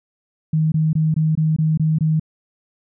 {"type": "tone bursts", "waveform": "sine", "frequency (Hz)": 157.1, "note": "D#3", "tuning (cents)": 17, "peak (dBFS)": -14, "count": 8, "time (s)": [0.53, 2.197], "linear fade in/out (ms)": 5, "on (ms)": 190, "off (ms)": 21, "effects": []}